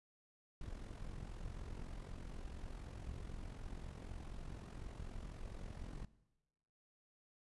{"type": "noise with amplitude modulation", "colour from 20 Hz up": "brown", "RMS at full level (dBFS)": -45, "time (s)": [0.61, 6.05], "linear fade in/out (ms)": 2, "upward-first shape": "sine", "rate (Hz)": 44, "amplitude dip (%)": 65, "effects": ["noise-tail reverb RT60 1.0 s tail -19 dB re dry", "resampled to 24000 Hz"]}